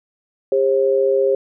sine tone pair together, 401.7 / 536.2 Hz, G4 / C5, +42 / +42 cents, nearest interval perfect fourth, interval 500 cents, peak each -16 dBFS, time 0.52-1.35 s, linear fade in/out 2 ms, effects none

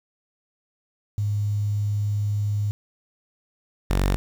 sine / sawtooth tone pair in turn, 103.4 / 47.19 Hz, G#2 / F#1, -7 / +35 cents, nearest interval octave + major second, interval 1358 cents, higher first, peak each -21 / -15 dBFS, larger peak second, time 1.18-2.71 / 3.9-4.16 s, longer first, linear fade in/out 0 ms, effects 8-bit

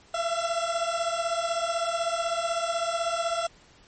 30% pulse beating tone pair, 667 / 683 Hz, E5 / F5, +20 / -39 cents, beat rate 16 Hz, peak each -26 dBFS, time 0.14-3.47 s, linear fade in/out 5 ms, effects pink hiss -56 dBFS RMS until 3.87 s + MP3 32 kbps

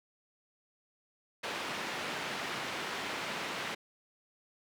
white band-pass noise, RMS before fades -38 dBFS, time 1.43-3.75 s, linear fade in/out 10 ms, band 160 to 2600 Hz, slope 12 dB/octave, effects none

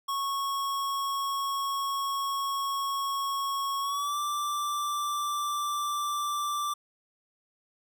square tone with pitch glide, 1102 to 1174.3 Hz, C#6 to D6, -11 to -1 cents, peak -29 dBFS, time 0.08-6.74 s, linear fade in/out 10 ms, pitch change +110 cents, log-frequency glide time 3.81-4.18 s, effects none

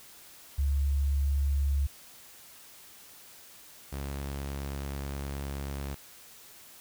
sine / sawtooth tone pair in turn, 70.1 / 69.46 Hz, C#2 / C#2, +20 / +4 cents, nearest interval unison, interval 16 cents, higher first, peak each -24 / -30 dBFS, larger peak first, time 0.58-1.87 / 3.92-5.95 s, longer second, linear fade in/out 10 ms, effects white hiss -52 dBFS RMS until 6.8 s

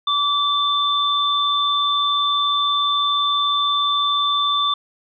sine tone pair together, 1154 / 3543 Hz, D6 / A7, -31 / +11 cents, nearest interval octave + perfect fifth, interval 1942 cents, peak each -19 dBFS, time 0.07-4.74 s, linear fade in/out 5 ms, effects none

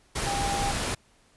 sine tone in noise, 800 Hz, G5, 35 cents sharp, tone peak -28 dBFS, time 0.26-0.72 s, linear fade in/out 10 ms, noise pink, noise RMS -29 dBFS, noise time 0.15-0.95 s, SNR -2 dB, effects pink hiss -62 dBFS RMS until 1.36 s + resampled to 24000 Hz

